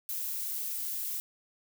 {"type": "noise", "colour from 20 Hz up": "violet", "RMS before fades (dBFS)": -35, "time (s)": [0.09, 1.2], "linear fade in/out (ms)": 0, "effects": []}